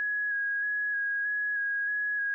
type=tone with vibrato; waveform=sine; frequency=1661.2 Hz; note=G#6; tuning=in tune; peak=-27 dBFS; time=0-2.34 s; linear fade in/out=0 ms; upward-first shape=square; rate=1.6 Hz; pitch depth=16 cents each way; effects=none